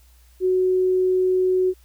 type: tone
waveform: sine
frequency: 370.2 Hz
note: F#4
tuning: 1 cent sharp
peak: -16 dBFS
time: 0.4-1.74 s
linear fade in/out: 50 ms
effects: added 60 Hz sine -50 dBFS peak until 1.84 s + white hiss -59 dBFS RMS until 1.84 s